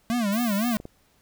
square tone with vibrato, 220 Hz, A3, in tune, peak -23 dBFS, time 0.1-0.77 s, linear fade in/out 0 ms, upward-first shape sine, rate 3.9 Hz, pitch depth 190 cents each way
violet noise, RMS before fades -36 dBFS, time 0.32-0.77 s, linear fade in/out 5 ms
clicks, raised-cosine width 2 ms, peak -24 dBFS, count 2, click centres 0.801 / 0.854 s
effects pink hiss -63 dBFS RMS until 1.21 s

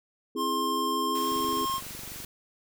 sine chord, C augmented, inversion none, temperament equal, 261.6 / 329.6 / 415.3 Hz, C4 / E4 / G#4, 0 / 0 / 0 cents, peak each -34 dBFS, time 0.35-1.65 s, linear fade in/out 5 ms
square tone with pitch glide, 1061 to 1068.4 Hz, C6 to C6, +24 to +36 cents, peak -28 dBFS, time 0.36-1.81 s, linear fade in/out 50 ms, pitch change +12 cents, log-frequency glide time 1.08-1.26 s
white noise, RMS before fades -41 dBFS, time 1.15-2.25 s, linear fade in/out 2 ms
click train, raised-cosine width 3 ms, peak -33 dBFS, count 23, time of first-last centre 1.32-2.244 s, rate 23.8 Hz
effects none

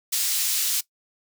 pink high-pass noise, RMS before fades -24 dBFS, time 0.12-0.81 s, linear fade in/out 10 ms, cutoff 4600 Hz, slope 12 dB/octave, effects noise-tail reverb RT60 0.1 s tail -19 dB re dry

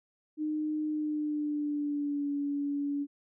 sine tone with pitch glide, 305.9 to 285.4 Hz, D#4 to D4, -29 to -49 cents, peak -29 dBFS, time 0.37-3.07 s, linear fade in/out 50 ms, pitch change -120 cents, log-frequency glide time 0.86-2.31 s, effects none

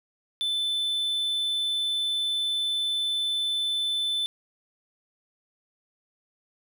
triangle tone, 3520 Hz, A7, in tune, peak -23 dBFS, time 0.41-4.26 s, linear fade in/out 0 ms, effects none

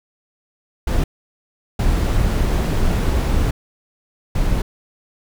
brown noise bursts at uneven times, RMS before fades -17 dBFS, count 3, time 0.87-1.04 / 1.79-3.51 / 4.35-4.62 s, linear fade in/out 5 ms, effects none

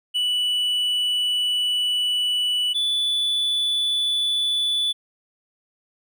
triangle tone pair in turn, 2960 / 3467 Hz, F#7 / A7, 0 / -26 cents, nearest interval minor third, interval 274 cents, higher second, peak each -18 dBFS, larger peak neither, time 0.14-2.74 / 2.74-4.93 s, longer first, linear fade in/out 20 ms, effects none

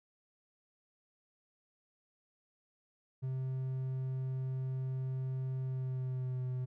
triangle tone with pitch glide, 130.81 to 127.16 Hz, C3 to C3, 0 to -49 cents, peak -32 dBFS, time 3.22-6.66 s, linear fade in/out 20 ms, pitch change -49 cents, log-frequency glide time 5.63-6.45 s, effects none

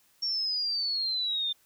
sine exponential sweep, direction down, 5530 to 3580 Hz, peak -27 dBFS, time 0.22-1.53 s, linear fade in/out 10 ms, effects white hiss -65 dBFS RMS until 1.65 s

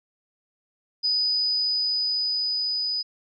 sine tone with level ramp, 4978 Hz, D#8, in tune, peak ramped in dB -20 to -24 dBFS, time 1.03-3.03 s, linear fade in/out 20 ms, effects none

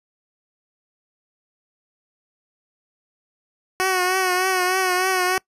10% pulse tone with vibrato, 370 Hz, F#4, in tune, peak -10 dBFS, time 3.8-5.38 s, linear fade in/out 0 ms, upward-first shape triangle, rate 3.3 Hz, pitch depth 52 cents each way, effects noise-tail reverb RT60 0.1 s tail -24 dB re dry + resampled to 32000 Hz

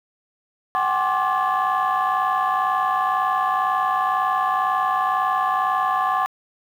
sine tone cluster, 752 / 814 / 1067 / 1167 / 1720 Hz, F#5 / G#5 / C6 / D6 / A6, +28 / -35 / +34 / -11 / -40 cents, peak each -22 / -27 / -22 / -22 / -29 dBFS, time 0.75-6.26 s, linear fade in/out 0 ms, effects tanh soft clip ceiling -12 dBFS + 8-bit

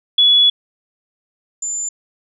sine tone pair in turn, 3399 / 7130 Hz, G#7 / A8, +39 / +22 cents, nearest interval octave + minor second, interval 1283 cents, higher second, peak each -8 / -20 dBFS, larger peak first, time 0.18-0.5 / 1.62-1.89 s, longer first, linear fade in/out 5 ms, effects none

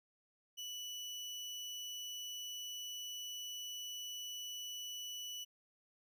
30% pulse tone, 2960 Hz, F#7, in tune, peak -40 dBFS, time 0.57-5.45 s, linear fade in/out 20 ms, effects none

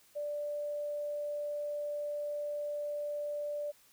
sine tone, 587.3 Hz, D5, in tune, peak -34 dBFS, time 0.15-3.72 s, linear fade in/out 20 ms, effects white hiss -64 dBFS RMS until 3.92 s

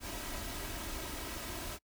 pink noise with comb filter, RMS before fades -41 dBFS, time 0-1.79 s, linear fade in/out 50 ms, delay 3.1 ms, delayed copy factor +0.5, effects noise-tail reverb RT60 0.1 s tail -25 dB re dry

